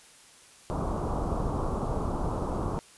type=low-pass noise; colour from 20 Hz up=pink; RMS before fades=-30 dBFS; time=0.7-2.79 s; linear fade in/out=0 ms; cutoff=1200 Hz; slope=48 dB/octave; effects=white hiss -54 dBFS RMS until 2.97 s + resampled to 24000 Hz